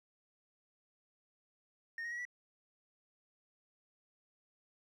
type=tone with pitch steps; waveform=sine; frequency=1841 / 1877.5 / 1914.8 / 1952.7 Hz; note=A#6 / A#6 / A#6 / B6; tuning=-22 / +12 / +46 / -20 cents; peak=-36 dBFS; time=1.98-2.252 s; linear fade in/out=2 ms; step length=68 ms; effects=tanh soft clip ceiling -38 dBFS + 12-bit